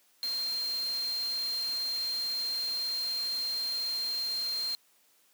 sine tone in noise, 4186 Hz, C8, in tune, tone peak -30 dBFS, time 0.23-4.75 s, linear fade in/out 0 ms, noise white, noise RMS -44 dBFS, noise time 0.23-4.75 s, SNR +11 dB, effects white hiss -66 dBFS RMS until 5.33 s + high-pass 200 Hz 12 dB/octave

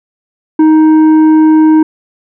sine tone with tanh clipping, 312.9 Hz, D#4, 10 cents sharp, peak -4 dBFS, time 0.59-1.83 s, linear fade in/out 5 ms, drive 7 dB, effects none

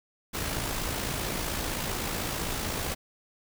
pink noise with amplitude modulation, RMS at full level -30 dBFS, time 0.33-2.95 s, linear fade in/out 20 ms, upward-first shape sine, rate 55.7 Hz, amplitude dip 40%, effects none

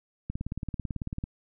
click train, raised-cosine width 5 ms, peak -20 dBFS, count 18, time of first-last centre 0.3-1.239 s, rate 18.1 Hz, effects none

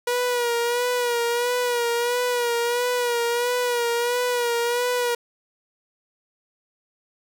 sawtooth tone with vibrato, 482 Hz, B4, 42 cents flat, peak -17 dBFS, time 0.07-5.15 s, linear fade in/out 5 ms, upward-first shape sine, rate 1.5 Hz, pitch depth 45 cents each way, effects none

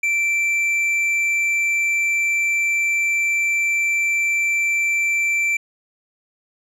sine tone with tanh clipping, 2341 Hz, D7, 6 cents flat, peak -18 dBFS, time 0.03-5.57 s, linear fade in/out 5 ms, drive 6 dB, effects none

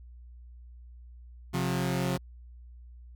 sawtooth tone pair together, 134.4 / 179.4 Hz, C3 / F3, +47 / +47 cents, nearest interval perfect fourth, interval 500 cents, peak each -26 dBFS, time 1.53-2.18 s, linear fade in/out 20 ms, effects added 60 Hz sine -46 dBFS peak until 3.15 s

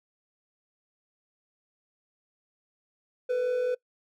triangle tone pair together, 454.4 / 498.9 Hz, A#4 / B4, -44 / +17 cents, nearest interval major second, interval 161 cents, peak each -33 / -23 dBFS, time 3.29-3.75 s, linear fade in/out 10 ms, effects noise-tail reverb RT60 0.1 s tail -23 dB re dry

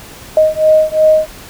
sine beating tone pair, 622.3 / 625.1 Hz, D#5 / D#5, 0 / +8 cents, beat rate 2.8 Hz, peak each -10 dBFS, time 0.37-1.27 s, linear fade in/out 2 ms, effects pink hiss -34 dBFS RMS until 1.49 s

